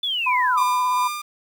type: linear sweep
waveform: sine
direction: down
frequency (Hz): 3520 to 985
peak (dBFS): -21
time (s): 0.03-0.63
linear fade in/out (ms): 5
type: tone with vibrato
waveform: sine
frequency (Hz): 1001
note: B5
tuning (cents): +23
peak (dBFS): -18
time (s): 0.26-1.08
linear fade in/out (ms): 10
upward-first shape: sine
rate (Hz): 17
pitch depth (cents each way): 21
type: tone with tremolo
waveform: sawtooth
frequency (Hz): 1200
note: D6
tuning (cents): +37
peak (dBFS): -21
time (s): 0.57-1.22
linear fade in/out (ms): 10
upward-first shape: sine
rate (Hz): 2.6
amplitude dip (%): 45
effects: 8-bit